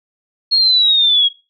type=linear sweep; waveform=sine; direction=down; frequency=4312 to 3273 Hz; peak=-9 dBFS; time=0.51-1.29 s; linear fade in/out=20 ms; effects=noise-tail reverb RT60 0.3 s tail -20 dB re dry